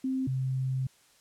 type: tone pair in turn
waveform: sine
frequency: 262.2 / 131.1 Hz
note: C4 / C3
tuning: +4 / +4 cents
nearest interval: octave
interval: 1200 cents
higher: first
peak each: -27 dBFS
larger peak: neither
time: 0.04-0.27 / 0.27-0.87 s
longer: second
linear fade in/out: 5 ms
effects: white hiss -62 dBFS RMS until 1.2 s + low-pass 10000 Hz 12 dB/octave